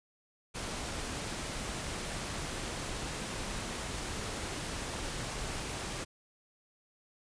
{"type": "noise", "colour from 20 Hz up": "pink", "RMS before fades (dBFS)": -38, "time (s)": [0.54, 6.05], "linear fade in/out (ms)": 20, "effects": ["resampled to 22050 Hz"]}